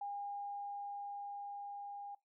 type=tone with level ramp; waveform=sine; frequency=810 Hz; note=G#5; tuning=43 cents flat; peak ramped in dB=-39 to -44 dBFS; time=0.01-2.15 s; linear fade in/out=5 ms; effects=noise-tail reverb RT60 0.2 s tail -23 dB re dry